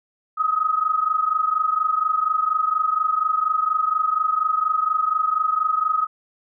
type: tone pair together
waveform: sine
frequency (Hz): 1255 / 1279.2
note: D#6 / D#6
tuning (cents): +15 / +48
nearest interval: unison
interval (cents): 33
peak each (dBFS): -20 / -22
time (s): 0.37-6.07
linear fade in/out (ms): 20
effects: none